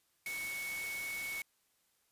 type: tone in noise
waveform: sine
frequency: 2217 Hz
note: C#7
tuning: in tune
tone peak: -38 dBFS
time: 0.26-1.42 s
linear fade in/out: 2 ms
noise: white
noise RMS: -45 dBFS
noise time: 0.26-1.42 s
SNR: +4 dB
effects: white hiss -75 dBFS RMS until 2.11 s + resampled to 32000 Hz